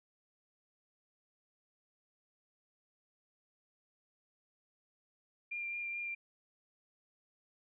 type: tone with vibrato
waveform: sine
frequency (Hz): 2390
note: D7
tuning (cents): +30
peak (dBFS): -37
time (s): 5.51-6.15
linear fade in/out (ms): 10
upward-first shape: triangle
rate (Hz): 4.6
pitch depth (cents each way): 16
effects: none